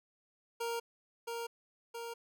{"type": "tone with echo", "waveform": "25% pulse", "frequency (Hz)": 466.2, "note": "A#4", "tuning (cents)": 0, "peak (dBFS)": -31, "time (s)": [0.6, 0.8], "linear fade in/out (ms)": 10, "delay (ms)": 670, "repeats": 2, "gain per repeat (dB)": -3, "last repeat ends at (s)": 2.14, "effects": []}